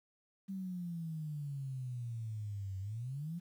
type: exponential two-way sweep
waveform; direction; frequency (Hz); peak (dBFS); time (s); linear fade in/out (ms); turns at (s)
sine; down then up; 196 to 94.2 to 178.4; -38; 0.48-3.4; 20; 2.79
effects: 11-bit